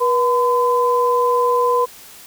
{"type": "tone pair together", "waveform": "sine", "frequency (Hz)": [484.5, 1016], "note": ["B4", "B5"], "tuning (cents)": [-33, 49], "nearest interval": "octave + minor second", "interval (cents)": 1282, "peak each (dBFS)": -16, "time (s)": [0, 1.86], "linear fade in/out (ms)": 20, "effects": ["white hiss -41 dBFS RMS until 2.26 s"]}